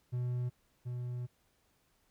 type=tone pair in turn; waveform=triangle; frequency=123.47 / 123.01 Hz; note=B2 / B2; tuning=0 / -6 cents; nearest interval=unison; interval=6 cents; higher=first; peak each=-30 / -34 dBFS; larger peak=first; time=0.12-0.5 / 0.85-1.27 s; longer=second; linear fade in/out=20 ms; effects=pink hiss -73 dBFS RMS until 2.1 s